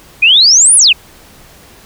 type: exponential two-way sweep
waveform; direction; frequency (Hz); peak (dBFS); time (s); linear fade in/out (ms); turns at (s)
sine; up then down; 2396 to 10500 to 2396; -3; 0.22-0.93; 10; 0.76
effects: pink hiss -40 dBFS RMS until 1.85 s